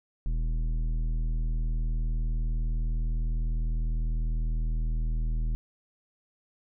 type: tone with tanh clipping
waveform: sine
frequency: 40.05 Hz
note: E1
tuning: 49 cents flat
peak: -27 dBFS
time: 0.26-5.55 s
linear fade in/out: 0 ms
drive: 11 dB
effects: none